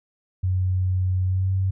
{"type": "tone with pitch glide", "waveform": "sine", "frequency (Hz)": [92.5, 95.1], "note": ["F#2", "F#2"], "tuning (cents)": [0, 48], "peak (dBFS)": -19, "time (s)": [0.43, 1.71], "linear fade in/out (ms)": 10, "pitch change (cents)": 48, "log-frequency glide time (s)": [1.25, 1.51], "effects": []}